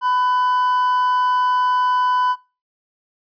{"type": "tone pair together", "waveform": "triangle", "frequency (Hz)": [1000, 1498.3], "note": ["B5", "F#6"], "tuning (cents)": [21, 21], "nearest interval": "perfect fifth", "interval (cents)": 700, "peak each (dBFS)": [-14, -25], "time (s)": [0.01, 2.36], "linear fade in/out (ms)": 50, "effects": ["noise-tail reverb RT60 0.3 s tail -23 dB re dry", "resampled to 11025 Hz"]}